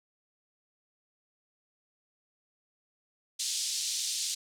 pink band-pass noise, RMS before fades -33 dBFS, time 3.39-4.35 s, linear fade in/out 10 ms, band 3800 to 8700 Hz, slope 24 dB/octave, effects none

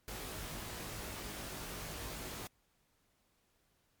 pink noise with comb filter, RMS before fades -44 dBFS, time 0.08-2.47 s, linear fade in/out 0 ms, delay 19 ms, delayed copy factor +0.7, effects pink hiss -75 dBFS RMS until 4 s + MP3 96 kbps

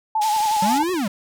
sine tone with vibrato, 858 Hz, A5, 44 cents flat, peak -17 dBFS, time 0.15-0.83 s, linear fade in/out 5 ms, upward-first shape sine, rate 11 Hz, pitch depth 55 cents each way
pink band-pass noise, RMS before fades -31 dBFS, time 0.21-0.79 s, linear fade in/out 10 ms, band 3100 to 10000 Hz, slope 12 dB/octave
clicks, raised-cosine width 1 ms, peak -27 dBFS, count 11, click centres 0.364 / 0.405 / 0.457 / 0.512 / 0.566 / 0.723 / 0.762 / 0.802 / 0.836 / 0.893 / 0.942 s
square linear two-way sweep, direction up then down, 180.7 to 379.1 to 180.7 Hz, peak -21 dBFS, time 0.62-1.08 s, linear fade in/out 5 ms, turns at 0.92 s
effects none

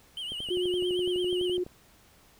triangle tone with vibrato, 3022 Hz, F#7, 36 cents sharp, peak -32 dBFS, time 0.17-1.57 s, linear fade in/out 2 ms, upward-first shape triangle, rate 8.9 Hz, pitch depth 120 cents each way
click train, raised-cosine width 2 ms, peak -29 dBFS, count 17, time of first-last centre 0.32-1.665 s, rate 11.9 Hz
sine tone, 360 Hz, F#4, 47 cents flat, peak -26 dBFS, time 0.5-1.64 s, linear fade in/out 10 ms
effects pink hiss -59 dBFS RMS until 2.39 s

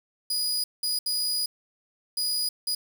sawtooth tone bursts at uneven times, 4919 Hz, D#8, 21 cents flat, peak -22 dBFS, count 5, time 0.3-0.64 / 0.83-0.99 / 1.06-1.46 / 2.17-2.49 / 2.67-2.75 s, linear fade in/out 5 ms, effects 8-bit

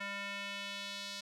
square tone with band-pass filter sweep, 200 Hz, G3, 35 cents sharp, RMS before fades -42 dBFS, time 0-1.21 s, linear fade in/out 10 ms, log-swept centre 2000 to 4400 Hz, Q 1.8, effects none

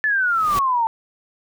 sine exponential sweep, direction down, 1760 to 889 Hz, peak -16 dBFS, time 0.04-0.87 s, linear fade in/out 0 ms
pink noise with exponential growth, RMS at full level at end -26 dBFS, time 0.17-0.59 s, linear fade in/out 1 ms, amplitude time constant 91 ms
effects none

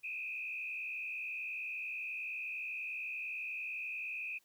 sine tone with frequency modulation, 2513 Hz, D#7, 17 cents sharp, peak -38 dBFS, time 0.03-4.39 s, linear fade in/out 20 ms, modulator 68.6 Hz, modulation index 1.6, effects white hiss -72 dBFS RMS until 4.44 s

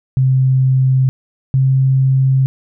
sine tone pair in turn, 131.1 / 132.93 Hz, C3 / C3, +4 / +28 cents, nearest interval unison, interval 24 cents, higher second, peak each -9 dBFS, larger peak neither, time 0.17-1.09 / 1.54-2.46 s, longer neither, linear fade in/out 0 ms, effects none

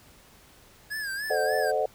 square tone with vibrato, 1655 Hz, G#6, 6 cents flat, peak -31 dBFS, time 0.9-1.72 s, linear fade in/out 20 ms, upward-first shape sine, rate 3.4 Hz, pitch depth 100 cents each way
sine chord, A diminished seventh, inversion none, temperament equal with one note detuned, 440 / 523.3 / 609.8 / 740 Hz, A4 / C5 / Eb5 / Gb5, 0 / 0 / -35 / 0 cents, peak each -29 / -29 / -28 / -29 dBFS, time 1.3-1.86 s, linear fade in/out 5 ms
effects pink hiss -55 dBFS RMS until 1.94 s

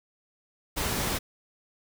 pink noise, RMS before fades -29 dBFS, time 0.76-1.19 s, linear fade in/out 20 ms, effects none

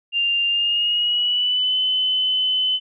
sine tone with pitch glide, 2794 to 3029 Hz, F7 to F#7, 0 to +40 cents, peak -17 dBFS, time 0.12-2.8 s, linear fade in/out 50 ms, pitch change +140 cents, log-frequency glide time 0.48-1.76 s, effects none

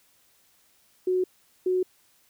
sine tone pair in turn, 368 / 368 Hz, F#4 / F#4, -9 / -9 cents, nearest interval unison, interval 0 cents, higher neither, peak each -21 dBFS, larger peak neither, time 1.07-1.24 / 1.66-1.83 s, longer neither, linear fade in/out 5 ms, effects white hiss -63 dBFS RMS until 2.29 s

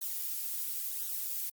violet noise with flanger, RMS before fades -36 dBFS, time 0.01-1.5 s, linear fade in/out 10 ms, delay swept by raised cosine 0.4 to 4.2 ms, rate 0.96 Hz, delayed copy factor -0.5, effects Opus 48 kbps

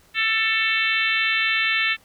harmonic tone, 443.7 Hz, A4, 14 cents sharp, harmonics 3 / 4 / 5 / 6 / 7 / 8 / 9, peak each -30 / -24 / -24 / -24 / -30 / -29 / -33 dBFS, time 0.14-1.97 s, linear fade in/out 50 ms, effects pink hiss -56 dBFS RMS until 2.04 s

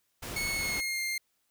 pink noise, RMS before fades -39 dBFS, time 0.22-0.81 s, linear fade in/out 10 ms
sawtooth tone with pitch glide, 2200 to 2112 Hz, C#7 to C7, -14 to +16 cents, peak -27 dBFS, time 0.36-1.18 s, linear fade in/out 5 ms, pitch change -70 cents, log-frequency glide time 0.51-1.01 s
effects white hiss -75 dBFS RMS until 1.5 s

